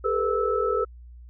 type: tone cluster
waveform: sine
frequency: 407.8 / 448.4 / 496.3 / 1310 Hz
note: G#4 / A4 / B4 / E6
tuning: -32 / +33 / +8 / -11 cents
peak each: -27 dBFS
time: 0.04-0.85 s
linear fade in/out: 10 ms
effects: added 60 Hz sine -42 dBFS peak until 1.29 s